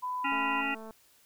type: tone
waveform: sine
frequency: 1000 Hz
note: B5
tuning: 21 cents sharp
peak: -31 dBFS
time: 0.02-0.62 s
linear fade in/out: 20 ms
type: harmonic tone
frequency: 277.2 Hz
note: C#4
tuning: in tune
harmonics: 1 / 3 / 5 / 7 / 9 / 10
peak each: -36 / -36 / -36 / -36 / -36 / -36 dBFS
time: 0.24-0.75 s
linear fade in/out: 10 ms
type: click train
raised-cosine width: 1 ms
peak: -33 dBFS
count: 131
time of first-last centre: 0.32-0.908 s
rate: 221 Hz
effects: white hiss -63 dBFS RMS until 1.25 s